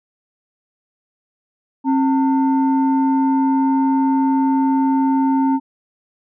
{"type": "tone pair together", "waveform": "sine", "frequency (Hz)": [268.7, 899.9], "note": ["C4", "A5"], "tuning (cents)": [46, 39], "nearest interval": "octave + major sixth", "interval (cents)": 2093, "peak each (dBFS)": [-13, -19], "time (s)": [1.84, 5.6], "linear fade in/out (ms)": 50, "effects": ["tanh soft clip ceiling -8 dBFS"]}